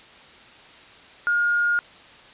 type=tone; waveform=sine; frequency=1425 Hz; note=F6; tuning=34 cents sharp; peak=-18 dBFS; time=1.27-1.79 s; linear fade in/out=0 ms; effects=white hiss -47 dBFS RMS until 2.33 s + resampled to 8000 Hz